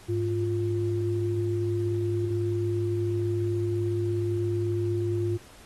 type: tone pair together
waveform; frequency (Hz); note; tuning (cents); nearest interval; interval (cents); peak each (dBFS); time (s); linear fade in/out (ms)
sine; 103.82 / 349.2; G#2 / F4; 0 / 0; octave + major sixth; 2100; -27; 0.08-5.38; 20
effects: pink hiss -52 dBFS RMS until 5.65 s + AAC 32 kbps